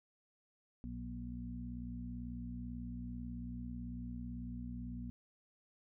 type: harmonic tone with a mistuned harmonic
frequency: 60.2 Hz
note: B1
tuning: 44 cents flat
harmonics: 1 / 2 / 3 / 4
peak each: -46 / -49 / -50 / -45 dBFS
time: 0.84-5.1 s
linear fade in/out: 0 ms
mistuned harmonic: 3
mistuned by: +20 cents
effects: none